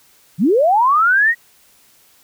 sine linear sweep, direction up, 141.6 to 1924 Hz, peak -10 dBFS, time 0.38-1.35 s, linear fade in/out 50 ms, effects white hiss -52 dBFS RMS until 2.23 s

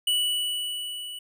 square tone with level ramp, 2953 Hz, F#7, 4 cents flat, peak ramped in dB -21 to -36 dBFS, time 0.07-1.19 s, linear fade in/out 5 ms, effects none

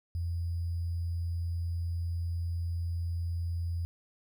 sine tone with sample-and-hold, 85.1 Hz, F2, 44 cents flat, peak -30 dBFS, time 0.15-3.85 s, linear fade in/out 0 ms, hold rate 4900 Hz, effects none

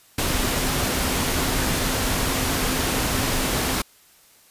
sine tone in noise, 258.9 Hz, C4, 18 cents flat, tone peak -32 dBFS, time 0.18-3.82 s, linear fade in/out 5 ms, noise pink, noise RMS -23 dBFS, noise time 0.18-3.82 s, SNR -12 dB, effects white hiss -54 dBFS RMS until 4.5 s + resampled to 32000 Hz

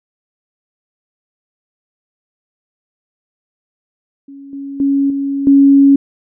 sine tone with level steps, 277.5 Hz, C#4, 2 cents sharp, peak -31 / -23 / -10 / -15 / -4 dBFS, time 4.28-5.96 s, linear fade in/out 5 ms, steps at 4.53 / 4.8 / 5.1 / 5.47 s, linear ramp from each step 2 ms, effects none

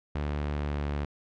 sawtooth tone with pitch glide, 73.42 to 72.49 Hz, D2 to D2, 0 to -22 cents, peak -25 dBFS, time 0.15-1.05 s, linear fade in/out 5 ms, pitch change -22 cents, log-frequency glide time 0.54-0.88 s, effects low-pass 3000 Hz 12 dB/octave

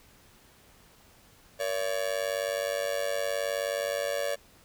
45% pulse tone with amplitude modulation, 568 Hz, C#5, 42 cents sharp, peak -24 dBFS, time 1.59-4.36 s, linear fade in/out 20 ms, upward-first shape sine, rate 99.2 Hz, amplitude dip 95%, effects pink hiss -58 dBFS RMS until 4.64 s

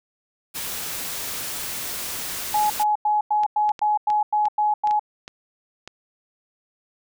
white noise, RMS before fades -30 dBFS, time 0.54-2.84 s, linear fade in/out 20 ms
sine tone bursts, 843 Hz, G#5, 26 cents sharp, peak -17 dBFS, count 10, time 2.54-4.995 s, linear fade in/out 5 ms, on 160 ms, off 95 ms
clicks, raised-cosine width 0.2 ms, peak -19 dBFS, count 9, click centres 3.435 / 3.692 / 3.792 / 4.102 / 4.455 / 4.873 / 4.91 / 5.279 / 5.876 s
effects none

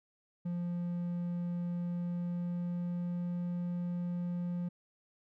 triangle tone with pitch glide, 174.5 to 175.61 Hz, F3 to F3, -1 to +10 cents, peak -31 dBFS, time 0.45-4.69 s, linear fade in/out 10 ms, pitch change +11 cents, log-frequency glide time 1.73-3.43 s, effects none

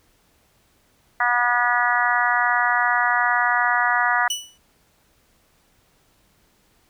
harmonic tone, 242.6 Hz, B3, 31 cents flat, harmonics 3 / 4 / 5 / 6 / 7 / 8, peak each -24 / -24 / -24 / -24 / -24 / -24 dBFS, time 1.2-4.28 s, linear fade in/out 5 ms
25% pulse tone with exponential decay, 2960 Hz, F#7, in tune, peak -16 dBFS, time 4.3-4.58 s, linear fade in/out 5 ms, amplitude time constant 59 ms
effects pink hiss -61 dBFS RMS until 6.89 s

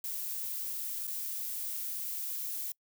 violet noise with dropouts, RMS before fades -37 dBFS, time 0.04-2.72 s, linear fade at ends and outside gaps 2 ms, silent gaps 1.07-1.076 s, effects noise-tail reverb RT60 0.1 s tail -26 dB re dry

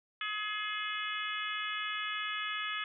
harmonic tone, 423 Hz, G#4, 32 cents sharp, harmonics 3 / 4 / 5 / 6 / 7 / 8, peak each -39 / -40 / -41 / -42 / -42 / -43 dBFS, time 0.21-2.84 s, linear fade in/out 2 ms, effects none

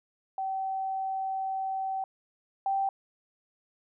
sine tone pair in turn, 768 / 780.5 Hz, G5 / G5, -36 / -8 cents, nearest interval unison, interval 28 cents, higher second, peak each -29 / -25 dBFS, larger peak second, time 0.38-2.04 / 2.66-2.89 s, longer first, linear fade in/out 2 ms, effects none

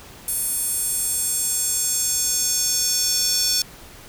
square tone with high-pass filter sweep, 493.9 Hz, B4, in tune, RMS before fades -22 dBFS, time 0.28-3.62 s, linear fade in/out 2 ms, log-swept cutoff 10000 to 5200 Hz, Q 3, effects pink hiss -43 dBFS RMS until 4.08 s

